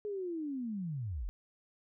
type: linear sweep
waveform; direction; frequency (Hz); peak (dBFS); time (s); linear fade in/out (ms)
sine; down; 424.3 to 36.71; -35; 0.05-1.29; 0
effects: none